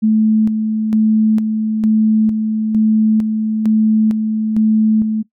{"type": "tone with tremolo", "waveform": "sine", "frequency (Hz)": 217.6, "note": "A3", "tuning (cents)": -19, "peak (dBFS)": -9, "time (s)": [0.02, 5.23], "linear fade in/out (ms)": 20, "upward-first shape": "square", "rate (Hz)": 1.1, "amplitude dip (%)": 45, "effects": ["noise-tail reverb RT60 0.1 s tail -18 dB re dry"]}